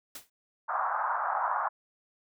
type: noise with exponential decay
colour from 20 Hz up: white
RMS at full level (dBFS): -38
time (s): 0.15-0.3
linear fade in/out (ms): 5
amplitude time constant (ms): 32
type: band-pass noise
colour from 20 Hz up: pink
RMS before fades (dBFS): -30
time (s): 0.68-1.69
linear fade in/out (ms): 20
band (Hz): 730 to 1400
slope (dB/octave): 48
effects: none